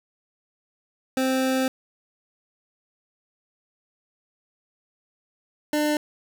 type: tone pair in turn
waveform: 25% pulse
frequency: 261.6 / 299.4 Hz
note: C4 / D4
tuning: 0 / +33 cents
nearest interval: major second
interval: 233 cents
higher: second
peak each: -17 dBFS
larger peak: neither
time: 1.17-1.68 / 5.73-5.97 s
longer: first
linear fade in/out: 2 ms
effects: none